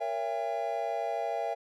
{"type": "chord", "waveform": "triangle", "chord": "A# diminished seventh", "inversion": "none", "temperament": "just", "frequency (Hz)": [466.2, 559.4, 671.3, 805.5], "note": ["A#4", "C#5", "E5", "G5"], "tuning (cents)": [0, 16, 31, 47], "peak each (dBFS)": [-36, -36, -31, -33], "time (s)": [0, 1.55], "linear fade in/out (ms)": 20, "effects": []}